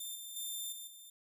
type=tone with level steps; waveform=10% pulse; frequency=3583 Hz; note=A7; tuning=31 cents sharp; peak=-33 / -37 / -31 / -37 / -44 dBFS; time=0-1.1 s; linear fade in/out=5 ms; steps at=0.15 / 0.36 / 0.72 / 0.87 s; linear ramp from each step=5 ms; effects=none